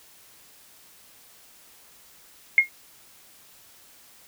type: tone with exponential decay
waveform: sine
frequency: 2146 Hz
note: C7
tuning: 43 cents sharp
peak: -8 dBFS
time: 2.58-2.69 s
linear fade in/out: 1 ms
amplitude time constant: 22 ms
effects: white hiss -53 dBFS RMS until 4.27 s